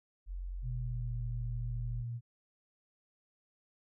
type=tone; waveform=sine; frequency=45 Hz; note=F#1; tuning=47 cents flat; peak=-37 dBFS; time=0.26-2.05 s; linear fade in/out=50 ms
type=tone with pitch glide; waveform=sine; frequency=123 to 118.6 Hz; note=B2 to A#2; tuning=-7 to +30 cents; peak=-36 dBFS; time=0.62-2.21 s; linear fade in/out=50 ms; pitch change=-63 cents; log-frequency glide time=0.82-1.13 s
effects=none